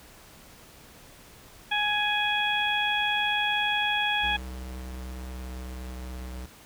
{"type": "harmonic tone", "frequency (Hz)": 834, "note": "G#5", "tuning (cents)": 7, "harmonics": [1, 2, 3, 4], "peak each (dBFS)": [-29, -29, -29, -29], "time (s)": [1.71, 4.37], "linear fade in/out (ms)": 10}
{"type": "tone with pitch glide", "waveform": "square", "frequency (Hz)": [63.7, 63], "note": ["C2", "B1"], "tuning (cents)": [-46, 35], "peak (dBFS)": -36, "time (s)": [4.23, 6.46], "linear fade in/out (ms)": 5, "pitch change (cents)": -19, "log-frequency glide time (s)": [4.57, 6.2]}
{"effects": ["pink hiss -51 dBFS RMS until 6.65 s"]}